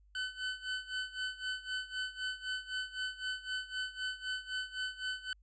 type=tone with tremolo; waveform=25% pulse; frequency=1512 Hz; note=F#6; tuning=37 cents sharp; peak=-30 dBFS; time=0.15-5.33 s; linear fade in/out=2 ms; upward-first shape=sine; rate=3.9 Hz; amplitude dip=85%; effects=added 50 Hz sine -61 dBFS peak until 5.42 s + resampled to 16000 Hz